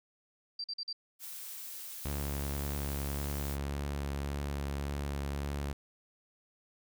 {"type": "tone bursts", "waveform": "sine", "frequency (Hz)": 4699, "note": "D8", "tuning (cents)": 0, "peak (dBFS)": -35, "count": 4, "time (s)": [0.59, 0.929], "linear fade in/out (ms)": 5, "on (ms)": 51, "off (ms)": 45}
{"type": "noise", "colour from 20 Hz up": "blue", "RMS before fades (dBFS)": -44, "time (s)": [1.19, 3.58], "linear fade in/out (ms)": 50}
{"type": "tone with vibrato", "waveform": "sawtooth", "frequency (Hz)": 70.8, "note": "C#2", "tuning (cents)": 37, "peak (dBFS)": -30, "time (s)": [2.05, 5.73], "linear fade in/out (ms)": 5, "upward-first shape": "triangle", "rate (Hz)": 1.8, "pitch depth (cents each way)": 18}
{"effects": []}